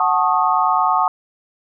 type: chord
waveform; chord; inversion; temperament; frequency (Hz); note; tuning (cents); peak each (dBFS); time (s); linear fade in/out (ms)
sine; D# half-diminished seventh; first; equal with one note detuned; 740 / 880 / 1095.4 / 1244.5; F#5 / A5 / C#6 / D#6; 0 / 0 / -21 / 0; -19; 0-1.08; 2
effects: none